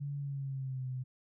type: tone with pitch glide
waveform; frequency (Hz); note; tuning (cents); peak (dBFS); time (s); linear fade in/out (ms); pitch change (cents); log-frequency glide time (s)
sine; 142.4 to 128.34; C#3 to C3; +47 to -33; -35; 0-1.04; 20; -180; 0.18-0.87
effects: none